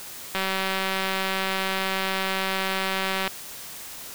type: click train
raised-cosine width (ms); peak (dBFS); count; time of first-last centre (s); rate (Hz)
0.3; -10; 560; 0.35-3.277; 191
effects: white hiss -39 dBFS RMS until 4.14 s